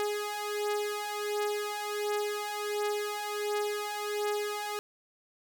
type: beating tone pair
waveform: sawtooth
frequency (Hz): 415.3 / 416.7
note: G#4 / G#4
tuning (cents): 0 / +6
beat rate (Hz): 1.4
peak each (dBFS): -31 / -29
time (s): 0-4.79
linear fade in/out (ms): 0
effects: 10-bit